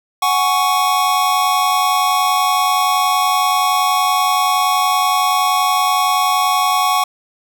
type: chord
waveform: square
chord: F# suspended second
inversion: none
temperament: equal with one note detuned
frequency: 740 / 830.6 / 1113.2 Hz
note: F#5 / G#5 / C#6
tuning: 0 / 0 / +7 cents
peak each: -19 / -21 / -16 dBFS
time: 0.22-7.04 s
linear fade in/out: 5 ms
effects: none